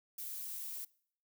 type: noise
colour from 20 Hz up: violet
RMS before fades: -43 dBFS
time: 0.18-0.85 s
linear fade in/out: 5 ms
effects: noise-tail reverb RT60 0.6 s tail -23 dB re dry